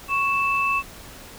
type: tone pair together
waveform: sine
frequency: 1106.8 / 2637 Hz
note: C#6 / E7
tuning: -3 / 0 cents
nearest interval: octave + minor third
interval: 1503 cents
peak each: -22 dBFS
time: 0.08-0.83 s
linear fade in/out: 50 ms
effects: pink hiss -42 dBFS RMS until 1.38 s